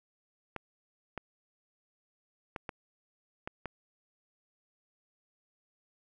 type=clicks; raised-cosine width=0.5 ms; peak=-22 dBFS; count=6; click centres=0.563 / 1.177 / 2.562 / 2.692 / 3.475 / 3.657 s; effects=none